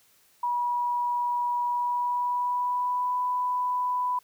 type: tone with pitch glide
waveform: sine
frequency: 969 to 993.4 Hz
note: B5 to B5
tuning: -33 to +10 cents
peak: -24 dBFS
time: 0.43-4.19 s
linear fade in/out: 5 ms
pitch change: +43 cents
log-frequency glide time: 1.66-3.17 s
effects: white hiss -62 dBFS RMS until 4.23 s